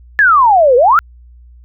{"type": "exponential two-way sweep", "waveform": "sine", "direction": "down then up", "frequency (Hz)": [1760, 469.7, 1438], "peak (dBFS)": -5, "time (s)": [0.19, 0.99], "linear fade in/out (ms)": 0, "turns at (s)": 0.76, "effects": ["added 60 Hz sine -37 dBFS peak until 1.64 s"]}